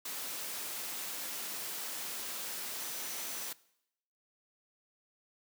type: tone in noise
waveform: sine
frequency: 5990 Hz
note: F#8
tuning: 20 cents sharp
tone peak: -49 dBFS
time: 2.8-3.49 s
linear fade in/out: 5 ms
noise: white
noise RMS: -40 dBFS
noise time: 0.05-3.53 s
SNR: -12 dB
effects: noise-tail reverb RT60 0.8 s tail -21 dB re dry + high-pass 200 Hz 12 dB/octave